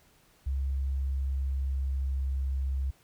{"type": "tone with pitch glide", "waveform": "sine", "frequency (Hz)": [67.6, 67.02], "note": ["C#2", "C2"], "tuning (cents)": [-43, 42], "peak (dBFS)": -27, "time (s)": [0.46, 2.91], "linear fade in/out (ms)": 10, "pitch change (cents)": -15, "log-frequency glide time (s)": [0.86, 2.2], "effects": ["pink hiss -63 dBFS RMS until 3.03 s"]}